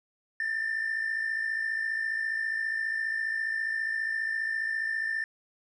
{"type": "tone with amplitude modulation", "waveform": "triangle", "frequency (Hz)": 1788, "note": "A6", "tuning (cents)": 27, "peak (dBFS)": -22, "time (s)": [0.4, 5.24], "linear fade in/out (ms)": 2, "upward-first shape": "sine", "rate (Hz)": 54.8, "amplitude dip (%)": 65, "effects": ["tanh soft clip ceiling -23 dBFS", "resampled to 24000 Hz"]}